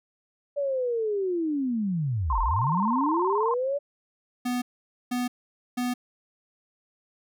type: linear two-way sweep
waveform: sine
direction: down then up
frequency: 580 to 38.44 to 580 Hz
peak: -24 dBFS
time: 0.56-3.79 s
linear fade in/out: 20 ms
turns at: 2.41 s
type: tone with vibrato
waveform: sine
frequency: 981 Hz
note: B5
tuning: 12 cents flat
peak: -24 dBFS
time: 2.3-3.54 s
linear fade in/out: 2 ms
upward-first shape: square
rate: 19 Hz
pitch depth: 120 cents each way
type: tone bursts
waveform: square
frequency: 246.9 Hz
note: B3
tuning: in tune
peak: -26 dBFS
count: 3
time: 4.45-5.94 s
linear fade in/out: 10 ms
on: 170 ms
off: 490 ms
effects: none